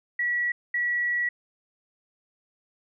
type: tone pair in turn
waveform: sine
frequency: 1934 / 1934 Hz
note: B6 / B6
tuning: -37 / -37 cents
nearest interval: unison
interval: 0 cents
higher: neither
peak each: -23 dBFS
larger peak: neither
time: 0.19-0.52 / 0.74-1.29 s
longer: second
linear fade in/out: 5 ms
effects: none